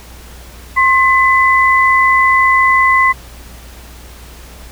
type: tone pair together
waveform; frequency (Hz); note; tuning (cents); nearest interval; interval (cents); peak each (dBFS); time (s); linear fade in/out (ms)
sine; 1064.8 / 2010; C6 / B6; +30 / +30; major seventh; 1100; -10; 0.76-3.13; 20
effects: added 60 Hz sine -34 dBFS peak until 4.71 s + pink hiss -38 dBFS RMS until 4.71 s